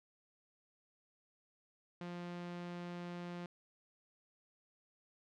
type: tone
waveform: sawtooth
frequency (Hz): 175.1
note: F3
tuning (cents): +5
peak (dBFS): -39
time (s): 2.01-3.46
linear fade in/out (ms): 2
effects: low-pass 4000 Hz 12 dB/octave